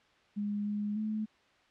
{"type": "tone with pitch steps", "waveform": "sine", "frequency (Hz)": [205.9, 207.5, 215.5], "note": ["G#3", "G#3", "A3"], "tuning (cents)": [-15, -1, -36], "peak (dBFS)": -31, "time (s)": [0.36, 1.26], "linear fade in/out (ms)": 20, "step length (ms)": 300, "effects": ["white hiss -65 dBFS RMS until 1.7 s", "low-pass 3000 Hz 12 dB/octave"]}